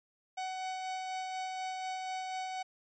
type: tone with tremolo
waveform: 45% pulse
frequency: 749 Hz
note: F#5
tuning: 21 cents sharp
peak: -35 dBFS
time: 0.37-2.63 s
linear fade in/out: 10 ms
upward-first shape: sine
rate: 4.1 Hz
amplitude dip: 25%
effects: resampled to 16000 Hz